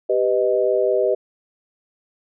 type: chord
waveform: sine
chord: G augmented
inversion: none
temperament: equal with one note detuned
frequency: 392 / 498.2 / 622.3 Hz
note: G4 / B4 / D#5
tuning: 0 / +15 / 0 cents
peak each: -20 dBFS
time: 0.09-1.15 s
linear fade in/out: 10 ms
effects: none